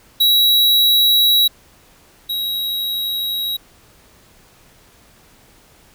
square tone pair in turn, 3879 / 3839 Hz, B7 / B7, -32 / -50 cents, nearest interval unison, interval 18 cents, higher first, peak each -11 / -20 dBFS, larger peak first, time 0.2-1.48 / 2.29-3.57 s, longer neither, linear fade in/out 10 ms, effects pink hiss -50 dBFS RMS until 5.94 s

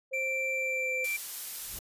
sine tone with pitch glide, 527 to 514.1 Hz, C5 to C5, +12 to -31 cents, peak -35 dBFS, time 0.11-1.06 s, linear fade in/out 20 ms, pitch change -43 cents, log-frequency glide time 0.51-0.92 s
triangle tone, 2349 Hz, D7, in tune, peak -28 dBFS, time 0.13-1.17 s, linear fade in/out 10 ms
blue noise, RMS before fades -37 dBFS, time 1.04-1.79 s, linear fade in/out 5 ms
brown noise with exponential growth, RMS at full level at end -39 dBFS, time 1.55-1.79 s, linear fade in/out 0 ms, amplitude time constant 51 ms
effects resampled to 32000 Hz

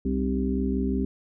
harmonic tone with a mistuned harmonic, 65.41 Hz, C2, in tune, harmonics 1 / 3 / 4 / 5 / 6, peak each -29 / -28 / -27 / -38 / -32 dBFS, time 0.05-1.05 s, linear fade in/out 5 ms, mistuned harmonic 5, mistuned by -98 cents, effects none

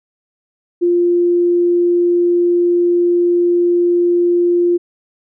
sine tone, 349.2 Hz, F4, in tune, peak -10 dBFS, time 0.81-4.78 s, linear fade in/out 20 ms, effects none

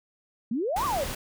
sine exponential two-way sweep, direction up then down, 210 to 1202 to 514 Hz, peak -25 dBFS, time 0.51-1.04 s, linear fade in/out 5 ms, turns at 0.85 s
pink noise, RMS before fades -34 dBFS, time 0.76-1.15 s, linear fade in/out 5 ms
effects none

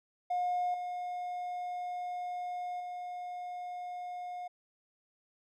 triangle tone with level steps, 717 Hz, F5, 45 cents sharp, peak -26 / -33 / -36 dBFS, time 0.3-4.48 s, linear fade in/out 10 ms, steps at 0.74 / 2.8 s, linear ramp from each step 2 ms, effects tanh soft clip ceiling -25 dBFS

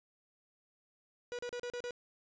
45% pulse tone bursts, 486.2 Hz, B4, 27 cents flat, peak -38 dBFS, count 6, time 1.32-1.908 s, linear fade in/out 0 ms, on 68 ms, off 36 ms, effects resampled to 16000 Hz

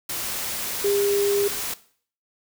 sine tone in noise, 403.8 Hz, G#4, 49 cents flat, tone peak -19 dBFS, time 0.84-1.48 s, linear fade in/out 5 ms, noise white, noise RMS -29 dBFS, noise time 0.09-1.74 s, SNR +7 dB, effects noise-tail reverb RT60 0.5 s tail -17 dB re dry

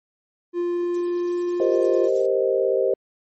triangle tone with pitch glide, 349.2 to 351.8 Hz, F4 to F4, 0 to +13 cents, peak -19 dBFS, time 0.53-2.1 s, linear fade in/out 50 ms, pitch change +13 cents, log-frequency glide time 0.74-1.47 s
violet noise with tremolo, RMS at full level -37 dBFS, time 0.94-2.26 s, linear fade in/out 5 ms, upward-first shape sine, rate 9.1 Hz, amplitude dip 50%
sine chord, C minor seventh, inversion second, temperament equal, 392 / 466.2 / 523.3 / 622.3 Hz, G4 / Bb4 / C5 / Eb5, 0 / 0 / 0 / 0 cents, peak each -22 / -25 / -21 / -26 dBFS, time 1.6-2.94 s, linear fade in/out 2 ms
effects MP3 32 kbps

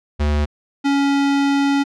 square tone pair in turn, 74.1 / 279.8 Hz, D2 / C#4, +16 / +16 cents, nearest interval octave + major seventh, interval 2300 cents, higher second, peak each -16 / -15 dBFS, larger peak second, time 0.19-0.46 / 0.84-1.84 s, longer second, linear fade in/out 20 ms, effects low-pass 5000 Hz 12 dB/octave

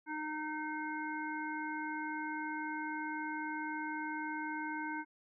harmonic tone, 307.3 Hz, D#4, 21 cents flat, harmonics 1 / 3 / 5 / 7, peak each -41 / -41 / -42 / -47 dBFS, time 0.06-5.05 s, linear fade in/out 50 ms, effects none

